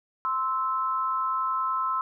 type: tone pair together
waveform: sine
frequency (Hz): 1042 / 1311.6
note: C6 / E6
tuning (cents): -7 / -9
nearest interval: major third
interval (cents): 398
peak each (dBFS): -27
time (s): 0.25-2.01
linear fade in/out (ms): 0
effects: none